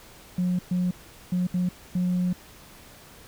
sine tone bursts at uneven times, 180 Hz, F#3, 47 cents flat, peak -20 dBFS, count 5, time 0.38-0.59 / 0.71-0.91 / 1.32-1.47 / 1.54-1.69 / 1.95-2.33 s, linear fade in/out 5 ms, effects tanh soft clip ceiling -19 dBFS + pink hiss -49 dBFS RMS until 3.27 s

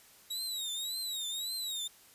sawtooth tone with vibrato, 3831 Hz, A#7, 47 cents sharp, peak -32 dBFS, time 0.3-1.88 s, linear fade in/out 10 ms, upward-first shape triangle, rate 1.8 Hz, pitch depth 150 cents each way, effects white hiss -59 dBFS RMS until 2.14 s + resampled to 32000 Hz

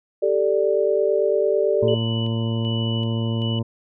sine chord, G suspended second, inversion none, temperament just, 392 / 441 / 588 Hz, G4 / A4 / D5, 0 / +4 / +2 cents, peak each -21 dBFS, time 0.22-1.95 s, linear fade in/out 10 ms
harmonic tone, 114.1 Hz, A#2, 37 cents flat, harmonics 1 / 2 / 3 / 4 / 5 / 6 / 8 / 9, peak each -22 / -26 / -33 / -35 / -36 / -47 / -42 / -44 dBFS, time 1.82-3.63 s, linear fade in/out 10 ms
sine tone with tremolo, 2960 Hz, F#7, in tune, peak -29 dBFS, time 1.88-3.59 s, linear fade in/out 2 ms, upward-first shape square, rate 1.3 Hz, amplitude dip 55%
effects none

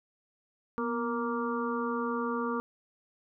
harmonic tone with a mistuned harmonic, 233.7 Hz, A#3, 5 cents sharp, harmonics 1 / 2 / 4 / 5 / 6, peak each -33 / -34 / -39 / -35 / -41 dBFS, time 0.78-2.6 s, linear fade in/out 0 ms, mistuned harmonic 1, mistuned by +65 cents, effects none

